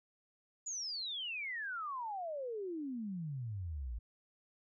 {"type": "exponential sweep", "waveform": "sine", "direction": "down", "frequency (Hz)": [7000, 53.6], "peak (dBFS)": -38, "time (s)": [0.66, 3.99], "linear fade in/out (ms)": 10, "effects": []}